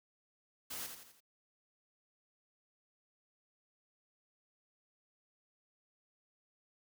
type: noise with echo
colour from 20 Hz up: white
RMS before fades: -43 dBFS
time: 0.7-0.87 s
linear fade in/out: 10 ms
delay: 84 ms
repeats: 4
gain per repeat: -6 dB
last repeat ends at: 1.206 s
effects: none